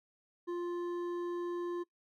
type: tone with hard clipping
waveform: triangle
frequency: 349.2 Hz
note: F4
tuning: in tune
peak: -36 dBFS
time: 0.47-1.84 s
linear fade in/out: 20 ms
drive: 11 dB
effects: noise-tail reverb RT60 0.1 s tail -21 dB re dry